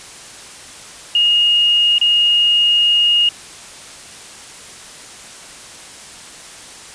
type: tone with dropouts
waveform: sine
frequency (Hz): 2857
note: F7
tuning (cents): +39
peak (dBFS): -10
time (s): 1.15-3.29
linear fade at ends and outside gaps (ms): 2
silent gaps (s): 1.983-2.013
effects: white hiss -36 dBFS RMS until 6.94 s + resampled to 22050 Hz